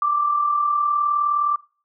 sine tone with amplitude modulation, 1174.7 Hz, D6, in tune, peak -15 dBFS, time 0.02-1.56 s, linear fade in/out 2 ms, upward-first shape sine, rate 39.5 Hz, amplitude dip 50%, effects noise-tail reverb RT60 0.4 s tail -22 dB re dry

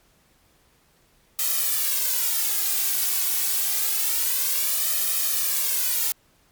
blue noise with flanger, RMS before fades -23 dBFS, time 1.39-6.12 s, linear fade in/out 0 ms, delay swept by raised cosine 1.6 to 2.7 ms, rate 0.27 Hz, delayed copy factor +0.85, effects pink hiss -61 dBFS RMS until 6.51 s + MP3 96 kbps

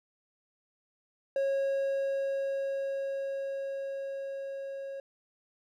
triangle tone with level ramp, 547 Hz, C#5, 23 cents flat, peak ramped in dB -24 to -35 dBFS, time 1.36-5 s, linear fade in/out 2 ms, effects none

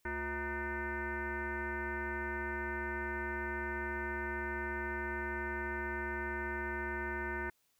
sine tone with frequency modulation, 932.3 Hz, A#5, in tune, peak -35 dBFS, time 0.05-7.5 s, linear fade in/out 5 ms, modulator 288 Hz, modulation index 3.5, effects white hiss -75 dBFS RMS until 7.79 s

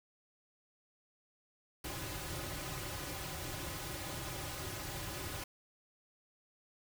pink noise with comb filter, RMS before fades -42 dBFS, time 1.84-5.44 s, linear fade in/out 5 ms, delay 4.4 ms, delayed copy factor -0.9, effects none

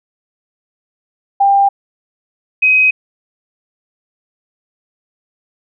sine tone pair in turn, 795 / 2524 Hz, G5 / D#7, +24 / +24 cents, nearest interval octave + minor sixth, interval 2000 cents, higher second, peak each -7 dBFS, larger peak neither, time 1.4-1.69 / 2.62-2.91 s, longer neither, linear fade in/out 10 ms, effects none

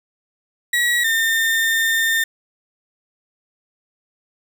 35% pulse tone pair in turn, 1919 / 1811.3 Hz, A#6 / A6, +50 / +50 cents, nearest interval minor second, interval 100 cents, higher first, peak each -14 / -14 dBFS, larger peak neither, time 0.73-1.04 / 1.04-2.24 s, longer second, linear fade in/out 5 ms, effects none

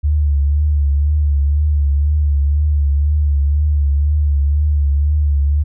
sine tone with vibrato, 72.8 Hz, D2, 15 cents flat, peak -11 dBFS, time 0.03-5.64 s, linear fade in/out 20 ms, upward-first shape triangle, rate 2 Hz, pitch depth 67 cents each way, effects none

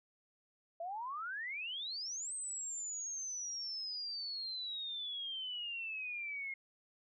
sine exponential two-way sweep, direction up then down, 654 to 8340 to 2137 Hz, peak -39 dBFS, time 0.8-6.54 s, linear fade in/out 5 ms, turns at 2.33 s, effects none

